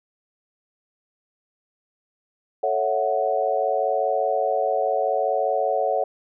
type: chord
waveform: sine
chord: F# minor seventh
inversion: first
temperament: equal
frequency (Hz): 440 / 554.4 / 659.3 / 740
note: A4 / C#5 / E5 / F#5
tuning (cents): 0 / 0 / 0 / 0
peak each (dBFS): -27 / -24 / -26 / -24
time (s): 2.63-6.04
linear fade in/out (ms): 5
effects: none